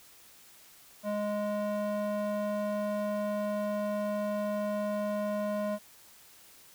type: tone with band-pass filter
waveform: square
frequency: 207.7 Hz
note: G#3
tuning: in tune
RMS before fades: -32 dBFS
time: 1.03-5.79 s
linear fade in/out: 50 ms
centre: 600 Hz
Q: 1.5
effects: white hiss -56 dBFS RMS until 6.74 s